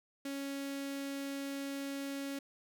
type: tone with notch filter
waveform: sawtooth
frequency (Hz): 277.2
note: C#4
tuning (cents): 0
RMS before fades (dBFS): -40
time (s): 0.25-2.39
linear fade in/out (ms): 5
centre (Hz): 950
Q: 1.3
effects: none